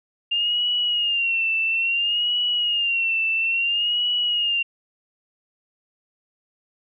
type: tone with vibrato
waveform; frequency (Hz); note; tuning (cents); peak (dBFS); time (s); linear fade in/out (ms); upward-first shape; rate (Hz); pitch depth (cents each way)
sine; 2794; F7; 0; -19; 0.31-4.63; 10; sine; 0.59; 84
effects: none